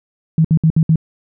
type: tone bursts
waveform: sine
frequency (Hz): 160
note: D#3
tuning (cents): +49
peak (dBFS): -8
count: 5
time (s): 0.38-0.958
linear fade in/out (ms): 2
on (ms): 66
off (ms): 62
effects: none